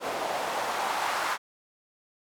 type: noise with band-pass filter sweep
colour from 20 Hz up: white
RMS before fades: -30 dBFS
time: 0-1.38 s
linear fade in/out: 50 ms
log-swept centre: 580 to 1100 Hz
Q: 1.9
effects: none